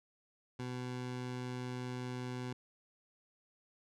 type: tone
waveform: 20% pulse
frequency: 125.2 Hz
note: B2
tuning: 24 cents sharp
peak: -34 dBFS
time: 0.59-2.53 s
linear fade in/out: 5 ms
effects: low-pass 7000 Hz 12 dB/octave